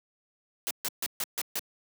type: noise bursts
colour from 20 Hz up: white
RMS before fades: -31 dBFS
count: 6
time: 0.67-1.592 s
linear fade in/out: 0 ms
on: 37 ms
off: 140 ms
effects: high-pass 200 Hz 12 dB/octave